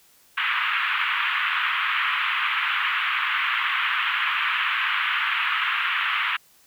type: band-pass noise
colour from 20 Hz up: pink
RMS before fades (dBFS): -24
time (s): 0.37-6.37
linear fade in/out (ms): 10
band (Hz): 1100 to 3100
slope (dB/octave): 48
effects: white hiss -57 dBFS RMS until 6.66 s